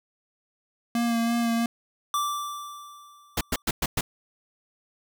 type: tone with vibrato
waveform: square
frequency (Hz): 233.1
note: A#3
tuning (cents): 0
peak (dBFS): -23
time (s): 0.95-1.66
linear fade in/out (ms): 2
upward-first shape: sine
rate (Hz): 3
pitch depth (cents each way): 20
type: tone with exponential decay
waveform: square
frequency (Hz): 1170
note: D6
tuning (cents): -7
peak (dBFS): -23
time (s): 2.14-3.62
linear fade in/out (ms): 1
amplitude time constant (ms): 320
type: noise bursts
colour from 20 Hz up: pink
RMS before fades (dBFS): -25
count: 5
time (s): 3.37-4.01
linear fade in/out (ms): 5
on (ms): 40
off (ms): 110
effects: none